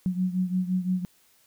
sine beating tone pair, 182 / 187.8 Hz, F#3 / F#3, -28 / +26 cents, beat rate 5.8 Hz, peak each -25 / -29 dBFS, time 0.06-1.05 s, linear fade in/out 0 ms, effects white hiss -62 dBFS RMS until 1.46 s

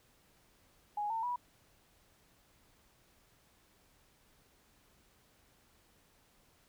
sine tone with pitch steps, 830.6 / 900.6 / 976.4 Hz, G#5 / A5 / B5, 0 / +40 / -20 cents, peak -33 dBFS, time 0.97-1.36 s, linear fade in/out 5 ms, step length 130 ms, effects pink hiss -68 dBFS RMS until 6.68 s

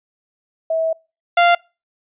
sine / sawtooth tone pair in turn, 648 / 694.7 Hz, E5 / F5, -30 / -9 cents, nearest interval minor second, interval 121 cents, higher second, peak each -16 / -6 dBFS, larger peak second, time 0.7-0.93 / 1.37-1.55 s, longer first, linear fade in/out 5 ms, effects noise-tail reverb RT60 0.3 s tail -26 dB re dry + resampled to 8000 Hz

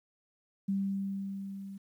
sine tone with level ramp, 196 Hz, G3, in tune, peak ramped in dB -27 to -41 dBFS, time 0.68-1.78 s, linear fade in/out 10 ms, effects 11-bit

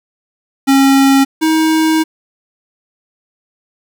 square tone pair in turn, 272.2 / 317.4 Hz, C#4 / D#4, -31 / +35 cents, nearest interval minor third, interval 266 cents, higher second, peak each -7 / -10 dBFS, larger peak first, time 0.67-1.25 / 1.41-2.04 s, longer second, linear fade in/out 20 ms, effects 7-bit

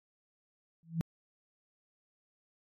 sine tone with exponential growth, 164.81 Hz, E3, in tune, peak -25 dBFS, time 0.83-1.01 s, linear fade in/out 0 ms, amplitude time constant 38 ms, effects AAC 64 kbps

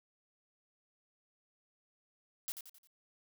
blue noise with echo, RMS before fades -39 dBFS, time 2.48-2.52 s, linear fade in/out 0 ms, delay 88 ms, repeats 4, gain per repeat -7 dB, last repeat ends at 2.872 s, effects none

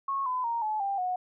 sine tone with pitch steps, 1095 / 1009.9 / 931.5 / 859.1 / 792.4 / 730.8 Hz, C#6 / B5 / A#5 / A5 / G5 / F#5, -22 / +38 / -2 / -42 / +18 / -22 cents, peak -27 dBFS, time 0.08-1.16 s, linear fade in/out 5 ms, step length 180 ms, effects none

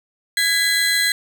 35% pulse tone cluster, 1657 / 2002 / 4091 Hz, G#6 / B6 / C8, -4 / +23 / -40 cents, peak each -19 dBFS, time 0.37-1.12 s, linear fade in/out 2 ms, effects none

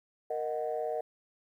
sine chord, D# minor, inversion second, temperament equal, 466.2 / 622.3 / 740 Hz, A#4 / D#5 / F#5, 0 / 0 / 0 cents, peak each -34 / -34 / -36 dBFS, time 0.3-1.01 s, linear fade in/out 5 ms, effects tanh soft clip ceiling -23 dBFS + 11-bit

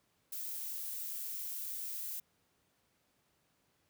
violet noise, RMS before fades -41 dBFS, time 0.32-2.2 s, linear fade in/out 5 ms, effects pink hiss -75 dBFS RMS until 3.89 s + high-pass 80 Hz 12 dB/octave

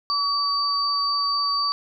sine tone pair together, 1140 / 4618 Hz, C#6 / D8, +48 / -30 cents, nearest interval 2 octaves, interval 2422 cents, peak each -23 dBFS, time 0.1-1.72 s, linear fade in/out 0 ms, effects none

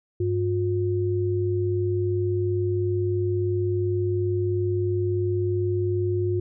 sine tone pair together, 100.3 / 357.4 Hz, G2 / F4, +40 / +40 cents, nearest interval octave + minor seventh, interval 2200 cents, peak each -24 dBFS, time 0.2-6.4 s, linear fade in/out 5 ms, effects none

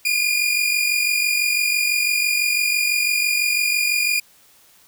sawtooth tone pair together, 2400 / 2446 Hz, D7 / D#7, +37 / -30 cents, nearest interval unison, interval 33 cents, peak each -17 / -17 dBFS, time 0.05-4.2 s, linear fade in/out 5 ms, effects white hiss -53 dBFS RMS until 4.87 s

